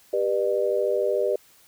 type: tone cluster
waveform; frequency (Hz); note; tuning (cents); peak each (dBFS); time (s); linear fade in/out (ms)
sine; 395.4 / 488.5 / 602; G4 / B4 / D5; +15 / -19 / +43; -25; 0.13-1.36; 5
effects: white hiss -56 dBFS RMS until 1.67 s